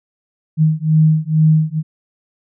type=beating tone pair; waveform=sine; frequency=155.56 / 157.76 Hz; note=D#3 / D#3; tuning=0 / +24 cents; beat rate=2.2 Hz; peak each=-13 dBFS; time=0.57-1.83 s; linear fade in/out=50 ms; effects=none